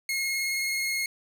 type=tone with vibrato; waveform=sawtooth; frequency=2157 Hz; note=C#7; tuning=48 cents flat; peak=-23 dBFS; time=0.09-1.06 s; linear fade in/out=2 ms; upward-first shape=sine; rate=19 Hz; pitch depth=14 cents each way; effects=none